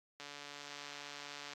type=click train; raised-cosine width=0.2 ms; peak=-30 dBFS; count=193; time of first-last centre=0.2-1.533 s; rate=144 Hz; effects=high-pass 200 Hz 12 dB/octave + AAC 48 kbps

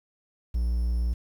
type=tone; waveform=triangle; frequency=59 Hz; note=A#1; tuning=22 cents sharp; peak=-21 dBFS; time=0.54-1.14 s; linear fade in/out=10 ms; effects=9-bit

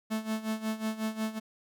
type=tone with tremolo; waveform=45% pulse; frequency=219.1 Hz; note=A3; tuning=7 cents flat; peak=-28 dBFS; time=0.1-1.4 s; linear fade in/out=20 ms; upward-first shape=sine; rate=5.5 Hz; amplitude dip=80%; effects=none

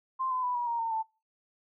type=tone with pitch steps; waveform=sine; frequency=1046.5 / 1017.9 / 990 / 963 / 936.6 / 911 / 886.1 Hz; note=C6 / C6 / B5 / B5 / A#5 / A#5 / A5; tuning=0 / -48 / +4 / -44 / +8 / -40 / +12 cents; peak=-28 dBFS; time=0.19-1.03 s; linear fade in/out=20 ms; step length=120 ms; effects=noise-tail reverb RT60 0.3 s tail -21 dB re dry

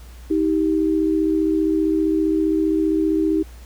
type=tone pair together; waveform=sine; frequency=316.8 / 392 Hz; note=D#4 / G4; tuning=+31 / 0 cents; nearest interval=major third; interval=369 cents; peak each=-17 / -22 dBFS; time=0.3-3.43 s; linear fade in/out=10 ms; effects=added 60 Hz sine -37 dBFS peak until 3.65 s + pink hiss -49 dBFS RMS until 3.65 s

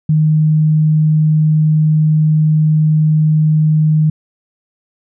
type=tone; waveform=sine; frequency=154.8 Hz; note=D#3; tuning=9 cents flat; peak=-8 dBFS; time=0.09-4.1 s; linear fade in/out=5 ms; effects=none

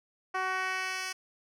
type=tone with band-pass filter sweep; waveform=10% pulse; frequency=374.9 Hz; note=F#4; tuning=23 cents sharp; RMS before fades=-33 dBFS; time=0.34-1.13 s; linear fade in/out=10 ms; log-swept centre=1000 to 4800 Hz; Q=0.88; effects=none

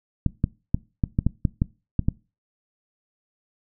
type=clicks; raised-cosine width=5 ms; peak=-7 dBFS; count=10; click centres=0.263 / 0.441 / 0.745 / 1.038 / 1.189 / 1.266 / 1.452 / 1.619 / 1.993 / 2.085 s; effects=noise-tail reverb RT60 0.3 s tail -22 dB re dry

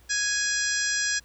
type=harmonic tone; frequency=830.6 Hz; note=G#5; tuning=in tune; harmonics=2 / 3 / 4 / 5 / 6 / 7 / 8 / 9; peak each=-27 / -38 / -37 / -37 / -32 / -30 / -39 / -32 dBFS; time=0.09-1.2 s; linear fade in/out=20 ms; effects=added 60 Hz sine -54 dBFS peak until 1.24 s + pink hiss -59 dBFS RMS until 1.24 s

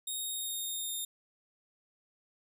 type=tone with pitch glide; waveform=10% pulse; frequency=3729 to 3667 Hz; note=A#7 to A#7; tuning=0 to -29 cents; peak=-28 dBFS; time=0.07-1.05 s; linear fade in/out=5 ms; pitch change=-29 cents; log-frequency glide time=0.27-0.94 s; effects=none

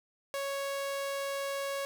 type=tone; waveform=sawtooth; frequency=554.4 Hz; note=C#5; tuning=in tune; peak=-29 dBFS; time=0.34-1.85 s; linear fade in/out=0 ms; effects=none

